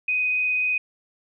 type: tone with frequency modulation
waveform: sine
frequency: 2500 Hz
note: D#7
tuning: 8 cents sharp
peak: -20 dBFS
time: 0.08-0.78 s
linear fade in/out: 5 ms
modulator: 23.8 Hz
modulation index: 0.65
effects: none